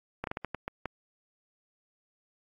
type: slowing click train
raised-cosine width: 0.5 ms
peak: -18 dBFS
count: 8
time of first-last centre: 0.24-0.857 s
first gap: 32 ms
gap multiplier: 1.33
effects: AAC 32 kbps